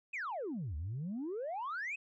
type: exponential two-way sweep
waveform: sine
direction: down then up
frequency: 2634 to 70.9 to 2634 Hz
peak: -35 dBFS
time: 0.13-1.96 s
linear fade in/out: 10 ms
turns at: 0.76 s
effects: tanh soft clip ceiling -34 dBFS